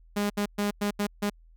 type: tone bursts at uneven times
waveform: sawtooth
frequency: 204.9 Hz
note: G#3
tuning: 23 cents flat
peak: -21 dBFS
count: 6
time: 0.16-0.3 / 0.37-0.46 / 0.58-0.71 / 0.81-0.91 / 0.99-1.07 / 1.22-1.3 s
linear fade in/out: 10 ms
effects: added 41 Hz sine -52 dBFS peak until 1.56 s